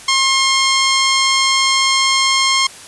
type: tone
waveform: 10% pulse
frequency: 1069 Hz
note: C6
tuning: 37 cents sharp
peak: -3 dBFS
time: 0.08-2.67 s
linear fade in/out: 5 ms
effects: white hiss -36 dBFS RMS until 2.87 s + resampled to 24000 Hz